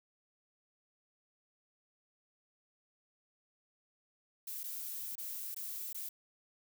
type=noise with dropouts; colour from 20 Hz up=violet; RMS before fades=-42 dBFS; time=4.47-6.09 s; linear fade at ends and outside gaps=5 ms; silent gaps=4.634-4.638 / 5.155-5.18 / 5.545-5.563 / 5.929-5.945 s; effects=none